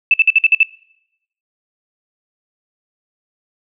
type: tone bursts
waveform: sine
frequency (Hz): 2637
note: E7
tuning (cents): 0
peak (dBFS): -6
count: 7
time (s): 0.11-0.631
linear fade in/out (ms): 2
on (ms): 29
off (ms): 53
effects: noise-tail reverb RT60 0.8 s tail -23 dB re dry